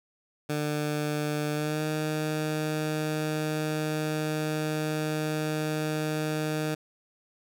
15% pulse tone with pitch glide, 150 to 154.22 Hz, D3 to D#3, +37 to -15 cents, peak -21 dBFS, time 0.49-6.75 s, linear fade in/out 10 ms, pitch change +48 cents, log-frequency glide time 1.54-1.82 s, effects none

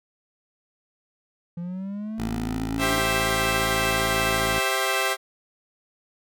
triangle linear sweep, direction up, 169.4 to 293.7 Hz, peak -27 dBFS, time 1.57-2.99 s, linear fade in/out 5 ms
10% pulse tone, 55 Hz, A1, in tune, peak -20 dBFS, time 2.18-4.6 s, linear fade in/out 10 ms
10% pulse chord, C major, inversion second, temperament equal with one note detuned, 392 / 526.9 / 659.3 Hz, G4 / C5 / E5, 0 / +12 / 0 cents, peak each -18 dBFS, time 2.78-5.17 s, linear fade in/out 50 ms
effects none

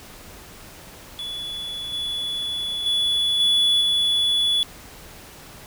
triangle tone with level steps, 3420 Hz, A7, 50 cents flat, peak -27 / -23 / -17 / -14 / -16 dBFS, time 1.19-4.63 s, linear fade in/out 0 ms, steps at 1.93 / 2.86 / 3.4 / 3.81 s, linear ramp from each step 2 ms, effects pink hiss -43 dBFS RMS until 5.66 s

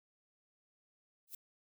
violet noise with exponential growth, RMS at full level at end -39 dBFS, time 1.27-1.35 s, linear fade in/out 5 ms, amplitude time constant 17 ms, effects none

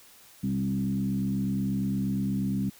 sine tone with frequency modulation, 196 Hz, G3, in tune, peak -25 dBFS, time 0.43-2.7 s, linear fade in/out 10 ms, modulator 68.4 Hz, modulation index 0.97, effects white hiss -54 dBFS RMS until 2.79 s

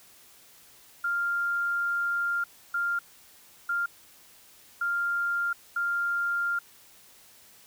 sine tone bursts at uneven times, 1396.9 Hz, F6, in tune, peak -25 dBFS, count 5, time 1.04-2.44 / 2.74-2.99 / 3.69-3.86 / 4.81-5.53 / 5.76-6.59 s, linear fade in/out 5 ms, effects white hiss -55 dBFS RMS until 7.66 s

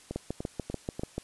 two click trains, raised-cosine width 2 ms, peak -18 / -21 dBFS, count 8 / 4, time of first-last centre 0.16-1.18 / 0.11-0.995 s, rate 6.86 / 3.39 Hz, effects white hiss -55 dBFS RMS until 1.23 s + resampled to 24000 Hz

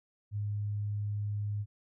sine tone, 103.5 Hz, G#2, 5 cents flat, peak -31 dBFS, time 0.31-1.66 s, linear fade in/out 50 ms, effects none

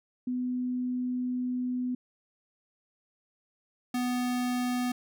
sine / square tone pair in turn, 250 / 247.7 Hz, B3 / B3, +21 / +5 cents, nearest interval unison, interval 16 cents, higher first, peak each -28 dBFS, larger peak neither, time 0.27-1.95 / 3.94-4.92 s, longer first, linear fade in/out 5 ms, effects none

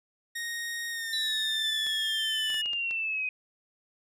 sawtooth tone with pitch glide, 1864.7 to 1761.1 Hz, A#6 to A6, 0 to +1 cents, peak -29 dBFS, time 0.35-2.62 s, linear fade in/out 10 ms, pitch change -99 cents, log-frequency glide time 0.9-1.32 s
sine exponential sweep, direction down, 3951 to 2500 Hz, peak -28 dBFS, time 1.13-3.29 s, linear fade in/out 2 ms
clicks, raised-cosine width 0.2 ms, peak -26 dBFS, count 6, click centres 1.867 / 2.502 / 2.544 / 2.659 / 2.733 / 2.91 s
effects resampled to 32000 Hz

